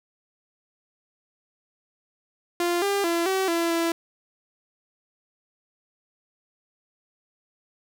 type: tone with pitch steps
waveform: sawtooth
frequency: 347.6 / 399.9 / 338.8 / 381.6 / 336.9 / 334.3 Hz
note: F4 / G4 / E4 / G4 / E4 / E4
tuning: -8 / +35 / +48 / -47 / +38 / +24 cents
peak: -18 dBFS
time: 2.6-3.92 s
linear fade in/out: 2 ms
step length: 220 ms
effects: none